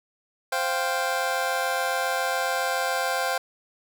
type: chord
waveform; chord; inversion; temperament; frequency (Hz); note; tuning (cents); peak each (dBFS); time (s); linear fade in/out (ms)
25% pulse; C suspended fourth; none; just; 523.3 / 697.7 / 784.9; C5 / F5 / G5; 0 / -2 / +2; -25; 0.52-3.38; 5
effects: none